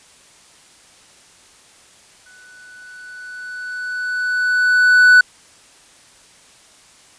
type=tone with exponential growth; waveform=triangle; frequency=1488 Hz; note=F#6; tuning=9 cents sharp; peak=-3 dBFS; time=2.26-5.21 s; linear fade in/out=5 ms; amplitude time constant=640 ms; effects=white hiss -48 dBFS RMS until 7.18 s + resampled to 22050 Hz